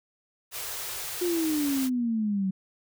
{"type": "band-stop noise", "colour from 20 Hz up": "white", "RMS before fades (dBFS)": -35, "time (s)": [0.51, 1.9], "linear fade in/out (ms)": 50, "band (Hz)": [150, 340], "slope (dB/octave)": 96}
{"type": "exponential sweep", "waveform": "sine", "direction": "down", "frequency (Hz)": [359.8, 186.4], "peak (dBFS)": -24, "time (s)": [1.21, 2.51], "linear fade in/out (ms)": 10}
{"effects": []}